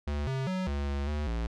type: tone with pitch steps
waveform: square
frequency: 72.9 / 133.1 / 186.2 / 71.1 / 70.4 / 74.5 / 57.1 Hz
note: D2 / C3 / F#3 / C#2 / C#2 / D2 / A#1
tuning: -12 / +30 / +11 / +45 / +27 / +25 / -35 cents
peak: -30 dBFS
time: 0.07-1.47 s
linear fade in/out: 5 ms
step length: 200 ms
effects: low-pass 5000 Hz 12 dB/octave